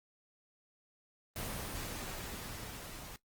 pink noise with level ramp, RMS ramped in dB -39 to -48 dBFS, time 1.36-3.16 s, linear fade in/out 0 ms, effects noise-tail reverb RT60 0.1 s tail -18 dB re dry + Opus 24 kbps

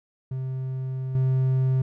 triangle tone with level steps, 130.81 Hz, C3, in tune, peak -25 / -17 dBFS, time 0.31-1.82 s, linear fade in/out 5 ms, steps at 1.15 s, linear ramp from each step 2 ms, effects none

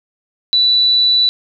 sine tone, 3962 Hz, B7, 5 cents sharp, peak -9 dBFS, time 0.53-1.29 s, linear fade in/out 0 ms, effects none

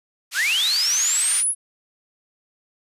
white band-pass noise, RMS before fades -28 dBFS, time 0.31-1.44 s, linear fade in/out 50 ms, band 1600 to 7400 Hz, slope 12 dB/octave
sine linear sweep, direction up, 1300 to 10730 Hz, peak -18 dBFS, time 0.34-1.55 s, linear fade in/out 50 ms
effects resampled to 32000 Hz

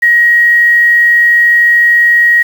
sine tone with quantisation, 1893 Hz, A#6, 26 cents sharp, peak -4 dBFS, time 0.02-2.43 s, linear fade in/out 10 ms, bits 5, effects none

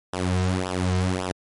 sawtooth tone with flanger, 91.9 Hz, F#2, 11 cents flat, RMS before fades -24 dBFS, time 0.13-1.32 s, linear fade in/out 5 ms, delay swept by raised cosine 0.45 to 3.55 ms, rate 1.8 Hz, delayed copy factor -1, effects MP3 48 kbps

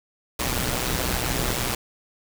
pink noise with amplitude modulation, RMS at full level -22 dBFS, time 0.39-1.75 s, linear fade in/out 5 ms, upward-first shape sine, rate 124 Hz, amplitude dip 75%, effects none

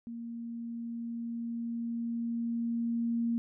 sine tone with level ramp, 233.1 Hz, A#3, in tune, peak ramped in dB -38 to -27 dBFS, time 0.07-3.38 s, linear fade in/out 0 ms, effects none

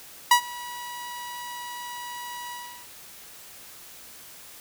sawtooth tone with ADSR envelope, 970 Hz, B5, 31 cents flat, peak -8 dBFS, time 0.31-2.88 s, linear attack 4 ms, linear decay 89 ms, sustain -23 dB, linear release 360 ms, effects white hiss -46 dBFS RMS until 4.6 s

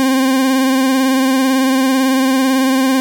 40% pulse tone with vibrato, 263.7 Hz, C4, 14 cents sharp, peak -10 dBFS, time 0-3 s, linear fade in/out 0 ms, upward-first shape sine, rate 18 Hz, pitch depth 37 cents each way, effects none

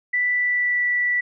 sine tone with pitch glide, 1976 to 1961.2 Hz, B6 to B6, 0 to -13 cents, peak -18 dBFS, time 0.13-1.21 s, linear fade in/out 10 ms, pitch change -13 cents, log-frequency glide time 0.32-0.84 s, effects none

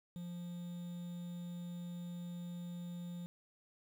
triangle tone with quantisation, 174.61 Hz, F3, in tune, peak -40 dBFS, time 0.16-3.26 s, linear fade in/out 0 ms, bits 10, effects none

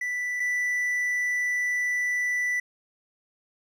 triangle tone pair in turn, 1975.5 / 1975.5 Hz, B6 / B6, 0 / 0 cents, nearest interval unison, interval 0 cents, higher neither, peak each -25 / -22 dBFS, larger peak second, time 0.01-0.4 / 0.4-2.6 s, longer second, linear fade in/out 5 ms, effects none

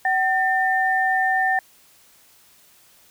sine tone pair together, 758.9 / 1802 Hz, F#5 / A6, +44 / +41 cents, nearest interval octave + minor third, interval 1497 cents, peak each -20 dBFS, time 0.05-1.59 s, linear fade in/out 2 ms, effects white hiss -54 dBFS RMS until 3.1 s

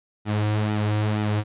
sawtooth tone with flanger, 105.9 Hz, G#2, 34 cents sharp, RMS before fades -23 dBFS, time 0.25-1.44 s, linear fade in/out 50 ms, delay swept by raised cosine 1.8 to 4.9 ms, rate 2.1 Hz, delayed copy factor -0.55, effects resampled to 8000 Hz

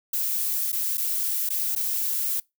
violet noise with dropouts, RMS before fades -26 dBFS, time 0.13-2.4 s, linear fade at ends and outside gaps 5 ms, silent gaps 0.719-0.727 / 0.973-0.978 / 1.491-1.502 / 1.752-1.761 s, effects noise-tail reverb RT60 0.2 s tail -24 dB re dry

